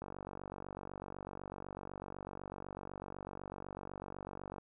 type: click train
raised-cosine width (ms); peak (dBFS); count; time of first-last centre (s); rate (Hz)
1; -30; 220; 0.02-4.582; 48
effects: none